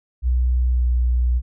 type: tone with pitch glide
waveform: sine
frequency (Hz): 62 to 61.04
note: B1 to B1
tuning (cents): +7 to -20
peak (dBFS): -15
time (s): 0.22-1.42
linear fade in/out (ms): 50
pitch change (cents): -27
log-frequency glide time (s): 0.7-0.85
effects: none